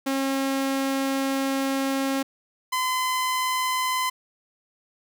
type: tone pair in turn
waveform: sawtooth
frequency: 270.7 / 1022 Hz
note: C#4 / C6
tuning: -41 / -41 cents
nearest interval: octave + major seventh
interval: 2300 cents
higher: second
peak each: -19 / -19 dBFS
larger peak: neither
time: 0.06-2.23 / 2.72-4.1 s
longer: first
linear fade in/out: 10 ms
effects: none